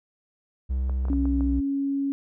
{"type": "tone with pitch glide", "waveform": "triangle", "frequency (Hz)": [64.9, 62.22], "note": ["C2", "B1"], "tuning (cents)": [-13, 14], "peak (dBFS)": -21, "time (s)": [0.69, 1.61], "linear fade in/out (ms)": 20, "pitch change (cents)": -73, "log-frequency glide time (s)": [0.92, 1.5]}
{"type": "clicks", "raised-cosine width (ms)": 1, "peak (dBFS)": -26, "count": 6, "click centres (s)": [0.896, 1.053, 1.084, 1.131, 1.255, 1.408]}
{"type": "tone", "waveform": "sine", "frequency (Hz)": 277.2, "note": "C#4", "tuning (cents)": 0, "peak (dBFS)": -23, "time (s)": [1.1, 2.12], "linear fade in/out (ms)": 0}
{"effects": []}